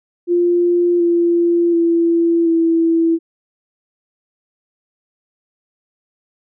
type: tone with pitch steps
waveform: sine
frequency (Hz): 349.2 / 342.8 / 336.5 / 330.4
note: F4 / F4 / E4 / E4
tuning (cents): 0 / -32 / +36 / +4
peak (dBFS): -11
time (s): 0.27-3.19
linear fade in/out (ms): 50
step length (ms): 730
effects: none